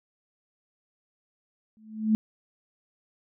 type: tone with exponential growth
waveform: sine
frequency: 217.5 Hz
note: A3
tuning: 20 cents flat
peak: -16 dBFS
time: 1.77-2.15 s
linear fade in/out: 0 ms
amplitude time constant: 82 ms
effects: none